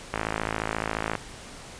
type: click train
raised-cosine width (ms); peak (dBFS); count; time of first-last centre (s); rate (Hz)
0.5; -11; 56; 0.14-1.153; 54.3
effects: pink hiss -43 dBFS RMS until 1.79 s + resampled to 22050 Hz